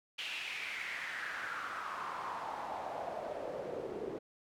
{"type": "noise with band-pass filter sweep", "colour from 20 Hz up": "pink", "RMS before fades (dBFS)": -41, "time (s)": [0.18, 4.19], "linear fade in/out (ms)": 10, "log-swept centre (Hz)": [2900, 390], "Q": 4.1, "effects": []}